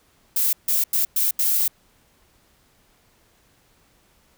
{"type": "noise bursts at uneven times", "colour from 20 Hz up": "violet", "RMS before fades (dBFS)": -20, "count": 5, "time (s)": [[0.36, 0.53], [0.68, 0.84], [0.93, 1.05], [1.16, 1.31], [1.39, 1.68]], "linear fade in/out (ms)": 5, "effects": ["pink hiss -60 dBFS RMS until 4.37 s"]}